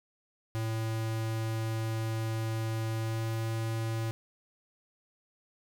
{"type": "tone with pitch glide", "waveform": "square", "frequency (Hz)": [111.8, 112.64], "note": ["A2", "A2"], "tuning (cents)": [28, 41], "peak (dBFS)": -31, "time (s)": [0.55, 4.11], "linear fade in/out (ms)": 0, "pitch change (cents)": 13, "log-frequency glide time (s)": [2.98, 3.22], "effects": []}